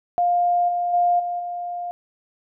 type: tone with level steps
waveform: sine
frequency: 704 Hz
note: F5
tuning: 14 cents sharp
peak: -16 / -20 / -15 / -23 / -26 dBFS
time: 0.18-1.91 s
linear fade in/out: 0 ms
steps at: 0.68 / 0.93 / 1.19 / 1.39 s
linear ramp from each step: 10 ms
effects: none